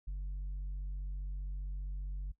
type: tone with tanh clipping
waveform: sine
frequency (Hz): 47.58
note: F#1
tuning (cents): +49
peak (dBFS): -37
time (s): 0.07-2.32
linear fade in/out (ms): 10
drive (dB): 3
effects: noise-tail reverb RT60 0.1 s tail -18 dB re dry